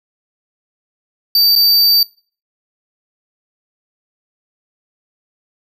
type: tone with dropouts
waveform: square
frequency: 4635 Hz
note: D8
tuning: 24 cents flat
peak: -9 dBFS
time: 1.35-2.03 s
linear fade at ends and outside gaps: 2 ms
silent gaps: 1.554-1.56 s
effects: noise-tail reverb RT60 0.4 s tail -22 dB re dry